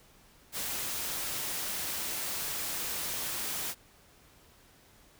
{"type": "noise", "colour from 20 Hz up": "white", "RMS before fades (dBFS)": -35, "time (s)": [0.52, 3.75], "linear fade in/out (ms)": 50, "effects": ["pink hiss -60 dBFS RMS until 5.19 s"]}